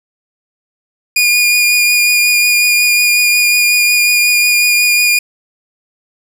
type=tone with vibrato; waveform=sawtooth; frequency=2436 Hz; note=D#7; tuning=37 cents flat; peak=-5 dBFS; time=1.16-5.19 s; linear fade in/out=5 ms; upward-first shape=triangle; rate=5.5 Hz; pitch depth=18 cents each way; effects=none